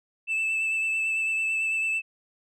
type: tone with vibrato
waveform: sine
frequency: 2637 Hz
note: E7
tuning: in tune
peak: -21 dBFS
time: 0.27-2.02 s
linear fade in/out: 50 ms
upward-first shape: triangle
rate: 9 Hz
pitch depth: 20 cents each way
effects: tanh soft clip ceiling -23 dBFS